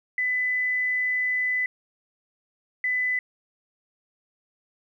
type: tone bursts at uneven times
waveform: sine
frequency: 2002 Hz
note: B6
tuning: 23 cents sharp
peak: -22 dBFS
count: 2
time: 0.18-1.66 / 2.84-3.19 s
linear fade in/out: 2 ms
effects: 10-bit